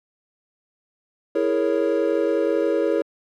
triangle chord, A# half-diminished seventh, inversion second, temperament equal, 329.6 / 415.3 / 466.2 / 554.4 Hz, E4 / G#4 / A#4 / C#5, 0 / 0 / 0 / 0 cents, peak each -22 dBFS, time 1.35-3.02 s, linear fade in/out 5 ms, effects AAC 64 kbps

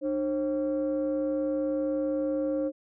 sine tone pair together, 301.3 / 536.9 Hz, D4 / C5, +44 / +45 cents, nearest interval minor seventh, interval 1001 cents, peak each -27 dBFS, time 0.01-2.72 s, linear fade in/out 50 ms, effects tanh soft clip ceiling -21 dBFS

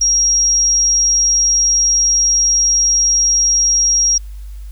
sine tone, 5630 Hz, F8, 13 cents sharp, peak -10 dBFS, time 0.01-4.18 s, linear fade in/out 5 ms, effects added 50 Hz sine -27 dBFS peak until 4.71 s + white hiss -51 dBFS RMS until 4.71 s

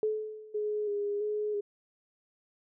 sine tone with exponential decay, 430.9 Hz, A4, 36 cents flat, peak -24 dBFS, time 0.03-0.82 s, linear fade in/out 1 ms, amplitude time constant 170 ms
sine tone with vibrato, 415.3 Hz, G#4, in tune, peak -29 dBFS, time 0.54-1.61 s, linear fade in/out 10 ms, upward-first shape square, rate 1.5 Hz, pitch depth 26 cents each way
effects none

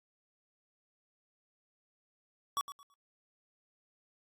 square tone with echo, 1130 Hz, C#6, 33 cents sharp, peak -31 dBFS, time 2.57-2.61 s, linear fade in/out 0 ms, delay 110 ms, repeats 3, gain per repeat -12 dB, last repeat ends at 2.94 s, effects AAC 64 kbps

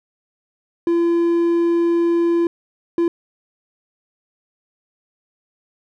triangle tone bursts at uneven times, 340 Hz, F4, 46 cents flat, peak -12 dBFS, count 2, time 0.87-2.47 / 2.98-3.08 s, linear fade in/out 2 ms, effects none

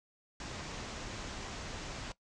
pink low-pass noise, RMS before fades -43 dBFS, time 0.4-2.12 s, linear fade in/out 2 ms, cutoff 7400 Hz, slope 48 dB/octave, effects noise-tail reverb RT60 0.1 s tail -18 dB re dry

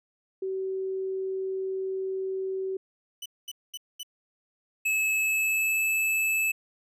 sine tone, 381.1 Hz, G4, 49 cents flat, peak -28 dBFS, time 0.42-2.77 s, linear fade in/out 5 ms
sawtooth tone bursts, 2985 Hz, F#7, 15 cents sharp, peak -32 dBFS, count 4, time 3.22-4.032 s, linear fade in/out 5 ms, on 38 ms, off 220 ms
square tone with pitch glide, 2595 to 2615 Hz, E7 to E7, -28 to -15 cents, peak -24 dBFS, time 4.85-6.52 s, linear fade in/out 10 ms, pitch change +13 cents, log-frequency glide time 5.17-5.83 s
effects none

